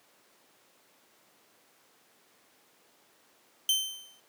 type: tone with exponential decay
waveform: sawtooth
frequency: 3094 Hz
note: G7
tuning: 23 cents flat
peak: -18 dBFS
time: 3.69-4.2 s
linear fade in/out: 2 ms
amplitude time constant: 110 ms
effects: pink hiss -63 dBFS RMS until 4.28 s + high-pass 300 Hz 12 dB/octave